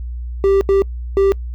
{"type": "tone bursts at uneven times", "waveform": "triangle", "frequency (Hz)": 392, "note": "G4", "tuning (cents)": 0, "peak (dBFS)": -8, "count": 3, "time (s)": [[0.44, 0.61], [0.69, 0.82], [1.17, 1.32]], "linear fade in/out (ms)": 0, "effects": ["noise-tail reverb RT60 0.1 s tail -24 dB re dry", "added 60 Hz sine -23 dBFS peak until 1.54 s"]}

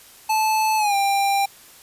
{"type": "tone with pitch glide", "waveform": "square", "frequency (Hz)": [871, 794.1], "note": ["A5", "G5"], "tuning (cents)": [-18, 22], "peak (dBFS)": -18, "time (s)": [0.29, 1.46], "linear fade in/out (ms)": 10, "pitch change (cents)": -160, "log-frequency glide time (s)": [0.77, 0.95], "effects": ["white hiss -47 dBFS RMS until 1.82 s", "resampled to 32000 Hz"]}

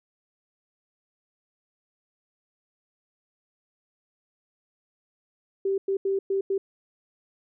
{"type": "tone bursts at uneven times", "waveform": "sine", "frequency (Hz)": 389.8, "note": "G4", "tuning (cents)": -10, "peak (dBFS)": -22, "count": 5, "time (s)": [[5.65, 5.78], [5.88, 5.97], [6.05, 6.19], [6.3, 6.41], [6.5, 6.58]], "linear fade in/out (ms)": 5, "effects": []}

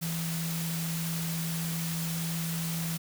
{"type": "tone in noise", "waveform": "sine", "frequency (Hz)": 165.3, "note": "E3", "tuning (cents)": 5, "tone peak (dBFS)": -31, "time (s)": [0.01, 2.98], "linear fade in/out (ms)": 20, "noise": "white", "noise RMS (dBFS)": -37, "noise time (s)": [0.01, 2.98], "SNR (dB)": 3, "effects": []}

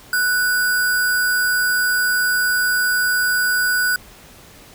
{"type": "tone with sample-and-hold", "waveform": "sine", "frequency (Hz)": 1480, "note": "F#6", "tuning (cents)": 0, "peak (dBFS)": -15, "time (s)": [0.13, 3.96], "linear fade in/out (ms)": 2, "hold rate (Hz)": 6300, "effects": ["pink hiss -44 dBFS RMS until 4.74 s"]}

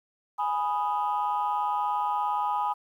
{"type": "chord", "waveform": "sine", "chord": "G# minor", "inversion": "none", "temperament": "equal", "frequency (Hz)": [830.6, 987.8, 1244.5], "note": ["G#5", "B5", "D#6"], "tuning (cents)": [0, 0, 0], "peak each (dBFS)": [-27, -28, -31], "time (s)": [0.38, 2.74], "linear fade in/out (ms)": 20, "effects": ["tanh soft clip ceiling -18 dBFS", "10-bit"]}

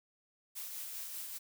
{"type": "noise with tremolo", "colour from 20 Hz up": "blue", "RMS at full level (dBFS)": -42, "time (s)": [0.55, 1.39], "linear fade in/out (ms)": 20, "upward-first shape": "sine", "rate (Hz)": 5.1, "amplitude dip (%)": 30, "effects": []}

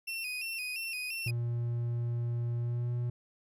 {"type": "tone with vibrato", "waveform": "35% pulse", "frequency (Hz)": 2597, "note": "E7", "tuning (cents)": -26, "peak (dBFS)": -33, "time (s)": [0.07, 1.31], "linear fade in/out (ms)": 10, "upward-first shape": "square", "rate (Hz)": 2.9, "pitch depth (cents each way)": 71}
{"type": "tone with pitch glide", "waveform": "triangle", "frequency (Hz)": [118.8, 121.02], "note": ["A#2", "B2"], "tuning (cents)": [33, -35], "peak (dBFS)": -28, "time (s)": [1.26, 3.1], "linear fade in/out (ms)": 5, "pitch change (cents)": 32, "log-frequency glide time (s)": [2.58, 2.92]}
{"effects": []}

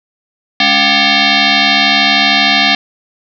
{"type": "tone with frequency modulation", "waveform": "sine", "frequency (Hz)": 700, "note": "F5", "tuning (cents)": 4, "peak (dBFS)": -7, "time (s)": [0.6, 2.75], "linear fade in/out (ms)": 2, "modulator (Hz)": 491, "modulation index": 7.7, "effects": []}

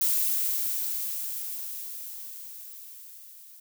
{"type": "noise with level ramp", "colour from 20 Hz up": "violet", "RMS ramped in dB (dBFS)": [-24, -50], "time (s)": [0.01, 3.6], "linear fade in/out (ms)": 5, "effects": []}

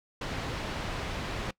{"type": "low-pass noise", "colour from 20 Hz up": "pink", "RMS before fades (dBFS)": -35, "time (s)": [0.21, 1.51], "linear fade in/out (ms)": 5, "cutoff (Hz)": 3800, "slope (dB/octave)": 12, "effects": ["noise-tail reverb RT60 0.1 s tail -22 dB re dry"]}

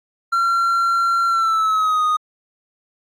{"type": "tone with pitch glide", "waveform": "triangle", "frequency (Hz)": [1368, 1240.1], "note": ["F6", "D#6"], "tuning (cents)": [-36, -6], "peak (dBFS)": -13, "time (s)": [0.32, 2.17], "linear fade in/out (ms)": 10, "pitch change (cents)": -170, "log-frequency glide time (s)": [1.27, 2.04], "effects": ["AAC 64 kbps"]}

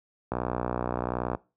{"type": "click train", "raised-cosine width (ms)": 1, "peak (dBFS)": -14, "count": 64, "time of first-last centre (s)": [0.32, 1.349], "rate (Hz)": 61.2, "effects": ["noise-tail reverb RT60 0.3 s tail -22 dB re dry", "high-pass 60 Hz 12 dB/octave"]}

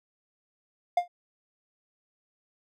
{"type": "tone with exponential decay", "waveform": "triangle", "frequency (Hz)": 705, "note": "F5", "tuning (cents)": 16, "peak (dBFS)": -15, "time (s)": [0.97, 1.08], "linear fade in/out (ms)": 5, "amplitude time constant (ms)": 23, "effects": []}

